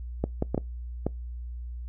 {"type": "clicks", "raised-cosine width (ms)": 2, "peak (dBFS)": -12, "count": 5, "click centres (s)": [0.24, 0.424, 0.546, 0.578, 1.066], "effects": ["noise-tail reverb RT60 0.2 s tail -25 dB re dry", "added 60 Hz sine -34 dBFS peak until 1.88 s"]}